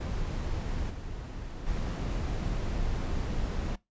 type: noise with level steps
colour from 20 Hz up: brown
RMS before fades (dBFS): -32 / -38 / -31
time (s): 0-3.76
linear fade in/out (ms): 10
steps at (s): 0.89 / 1.66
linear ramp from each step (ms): 20
effects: noise-tail reverb RT60 0.2 s tail -21 dB re dry + resampled to 16000 Hz